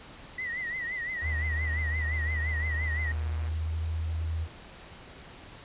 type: tone with vibrato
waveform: sine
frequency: 1956 Hz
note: B6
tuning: 17 cents flat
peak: -31 dBFS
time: 0.38-3.12 s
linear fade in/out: 5 ms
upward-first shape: triangle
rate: 5.8 Hz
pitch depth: 110 cents each way
type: tone with pitch glide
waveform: sine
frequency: 77.78 to 80.8 Hz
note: D#2 to E2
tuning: 0 to -34 cents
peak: -28 dBFS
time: 1.21-4.48 s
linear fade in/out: 50 ms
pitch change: +66 cents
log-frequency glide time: 3.14-3.84 s
type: click train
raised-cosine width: 0.5 ms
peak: -33 dBFS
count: 273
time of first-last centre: 1.22-3.487 s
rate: 120 Hz
effects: pink hiss -48 dBFS RMS until 5.64 s + resampled to 8000 Hz